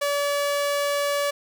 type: tone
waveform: sawtooth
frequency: 573 Hz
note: D5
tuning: 43 cents flat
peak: -18 dBFS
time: 0.01-1.31 s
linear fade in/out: 10 ms
effects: none